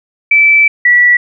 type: tone pair in turn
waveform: sine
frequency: 2318 / 1949.2 Hz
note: D7 / B6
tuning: -23 / -23 cents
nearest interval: minor third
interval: 300 cents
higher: first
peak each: -4 dBFS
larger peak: neither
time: 0.31-0.68 / 0.85-1.17 s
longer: first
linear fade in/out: 5 ms
effects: none